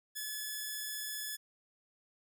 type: tone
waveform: 5% pulse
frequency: 1715 Hz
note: A6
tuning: 45 cents flat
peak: -27 dBFS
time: 0.15-1.37 s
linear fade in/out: 20 ms
effects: none